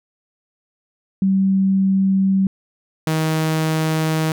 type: tone pair in turn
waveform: sine / sawtooth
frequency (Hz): 192.6 / 158.25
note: G3 / D#3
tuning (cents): -30 / +30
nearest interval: minor third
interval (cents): 340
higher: first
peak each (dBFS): -13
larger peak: neither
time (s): 1.22-2.47 / 3.07-4.32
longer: neither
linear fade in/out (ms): 2
effects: none